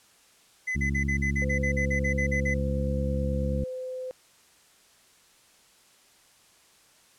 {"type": "tone bursts", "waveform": "triangle", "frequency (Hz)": 2020, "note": "B6", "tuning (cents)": 39, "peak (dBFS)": -25, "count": 14, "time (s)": [0.67, 2.543], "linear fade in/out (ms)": 10, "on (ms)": 92, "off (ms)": 45}
{"type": "harmonic tone", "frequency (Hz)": 69.3, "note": "C#2", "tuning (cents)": 0, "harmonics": [1, 2, 3, 4, 5], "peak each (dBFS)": [-28, -31, -32, -40, -44], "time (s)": [0.75, 3.64], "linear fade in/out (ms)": 5}
{"type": "tone with pitch glide", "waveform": "sine", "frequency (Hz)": [509, 511.9], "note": ["C5", "C5"], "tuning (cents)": [-48, -38], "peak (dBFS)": -32, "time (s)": [1.42, 4.11], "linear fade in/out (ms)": 0, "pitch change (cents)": 10, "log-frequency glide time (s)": [1.63, 3.37]}
{"effects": ["white hiss -59 dBFS RMS until 7.18 s", "low-pass 10000 Hz 12 dB/octave"]}